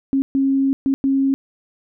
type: tone bursts at uneven times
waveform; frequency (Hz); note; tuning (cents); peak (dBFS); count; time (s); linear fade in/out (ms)
sine; 271.2; C#4; -38; -14; 4; 0.13-0.22 / 0.35-0.73 / 0.86-0.94 / 1.04-1.34; 0
effects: none